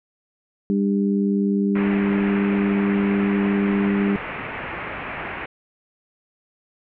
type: harmonic tone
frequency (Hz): 100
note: G2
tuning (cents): +35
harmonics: 2 / 3 / 4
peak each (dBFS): -18 / -26 / -26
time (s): 0.7-4.16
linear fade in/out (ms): 0
type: low-pass noise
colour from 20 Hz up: white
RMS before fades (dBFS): -31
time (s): 1.75-5.46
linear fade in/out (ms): 5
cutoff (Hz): 2500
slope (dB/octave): 48
effects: none